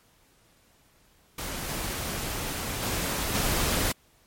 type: noise with level steps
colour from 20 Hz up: pink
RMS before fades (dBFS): -34 / -32 / -29 / -26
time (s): 1.38-3.92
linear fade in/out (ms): 5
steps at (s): 1.68 / 2.82 / 3.34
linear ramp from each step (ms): 10
effects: pink hiss -62 dBFS RMS until 4.26 s + MP3 64 kbps